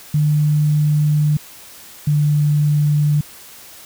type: tone pair in turn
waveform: sine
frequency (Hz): 150 / 148.11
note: D3 / D3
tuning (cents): +37 / +15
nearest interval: unison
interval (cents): 22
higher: first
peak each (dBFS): -12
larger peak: neither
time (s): 0.14-1.37 / 2.07-3.21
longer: first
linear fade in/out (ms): 5
effects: white hiss -40 dBFS RMS until 3.85 s